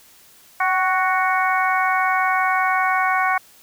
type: harmonic tone with a mistuned harmonic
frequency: 370 Hz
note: F#4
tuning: in tune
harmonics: 2 / 3 / 4 / 5 / 6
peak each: -21 / -21 / -23 / -27 / -25 dBFS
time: 0.6-3.38 s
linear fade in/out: 5 ms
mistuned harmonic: 2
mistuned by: +33 cents
effects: white hiss -50 dBFS RMS until 3.62 s